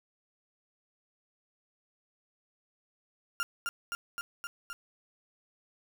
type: tone with echo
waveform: 35% pulse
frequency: 1396.9 Hz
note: F6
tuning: in tune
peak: -27 dBFS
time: 3.4-3.43 s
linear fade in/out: 0 ms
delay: 260 ms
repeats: 5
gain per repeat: -2 dB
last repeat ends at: 4.73 s
effects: 9-bit